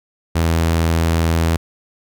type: tone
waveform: sawtooth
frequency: 82.41 Hz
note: E2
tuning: in tune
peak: -10 dBFS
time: 0.35-1.57 s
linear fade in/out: 10 ms
effects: none